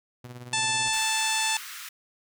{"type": "tone with tremolo", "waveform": "sawtooth", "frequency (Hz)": 122.9, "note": "B2", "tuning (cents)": -8, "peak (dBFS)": -33, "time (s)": [0.24, 0.9], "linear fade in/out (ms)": 5, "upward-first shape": "triangle", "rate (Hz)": 18, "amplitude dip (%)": 70}
{"type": "harmonic tone", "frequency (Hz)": 880, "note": "A5", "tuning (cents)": 0, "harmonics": [1, 2, 3, 4, 5, 6, 7, 8, 9, 10], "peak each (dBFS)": [-30, -33, -30, -31, -35, -36, -35, -36, -36, -34], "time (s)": [0.53, 1.57], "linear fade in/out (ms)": 2}
{"type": "noise with exponential decay", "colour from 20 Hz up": "pink", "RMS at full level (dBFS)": -47, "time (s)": [0.87, 1.43], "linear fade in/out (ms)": 0, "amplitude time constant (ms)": 120}
{"type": "high-pass noise", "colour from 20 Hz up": "pink", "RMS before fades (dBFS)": -40, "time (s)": [0.93, 1.89], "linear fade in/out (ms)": 5, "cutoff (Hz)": 1200, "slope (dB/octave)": 48}
{"effects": []}